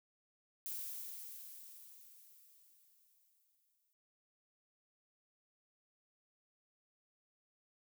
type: noise with exponential decay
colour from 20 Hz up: violet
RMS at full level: -42 dBFS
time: 0.66-3.93 s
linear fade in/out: 0 ms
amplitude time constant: 710 ms
effects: none